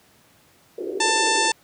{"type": "band-pass noise", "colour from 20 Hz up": "white", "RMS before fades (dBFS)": -29, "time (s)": [0.78, 1.51], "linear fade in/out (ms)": 2, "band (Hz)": [340, 460], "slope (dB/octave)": 48}
{"type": "harmonic tone", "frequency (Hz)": 889, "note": "A5", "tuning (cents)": 18, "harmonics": [1, 2, 3, 4, 5, 6, 7, 8, 9, 10], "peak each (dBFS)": [-22, -25, -27, -28, -29, -30, -30, -31, -32, -32], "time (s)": [1, 1.52], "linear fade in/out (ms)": 5}
{"effects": ["pink hiss -56 dBFS RMS until 1.63 s", "high-pass 100 Hz 12 dB/octave"]}